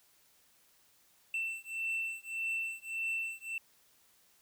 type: beating tone pair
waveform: triangle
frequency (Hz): 2679 / 2680.7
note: E7 / E7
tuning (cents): +27 / +28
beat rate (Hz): 1.7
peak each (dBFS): -36 / -36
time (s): 1.34-3.58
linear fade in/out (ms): 2
effects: white hiss -67 dBFS RMS until 4.41 s